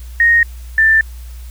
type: tone pair in turn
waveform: sine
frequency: 1862 / 1776.5 Hz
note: A#6 / A6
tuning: -2 / +16 cents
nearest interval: minor second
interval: 82 cents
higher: first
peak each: -7 dBFS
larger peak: neither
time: 0.2-0.43 / 0.78-1.01 s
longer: neither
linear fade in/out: 2 ms
effects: added 60 Hz sine -28 dBFS peak until 1.5 s + white hiss -45 dBFS RMS until 1.5 s